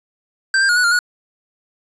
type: tone with pitch steps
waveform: square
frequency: 1567 / 1590 / 1440 / 1475 / 1400 / 1456 Hz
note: G6 / G6 / F#6 / F#6 / F6 / F#6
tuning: -1 / +24 / -47 / -6 / +4 / -28 cents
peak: -13 dBFS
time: 0.54-0.99 s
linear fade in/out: 2 ms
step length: 75 ms
effects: resampled to 22050 Hz + 7-bit